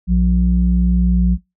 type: tone pair together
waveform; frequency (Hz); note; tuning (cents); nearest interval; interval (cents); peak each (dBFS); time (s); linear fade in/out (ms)
sine; 60.06 / 179.4; B1 / F3; -48 / +47; octave + perfect fifth; 1895; -13; 0.07-1.38; 50
effects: noise-tail reverb RT60 0.2 s tail -21 dB re dry + tanh soft clip ceiling -3 dBFS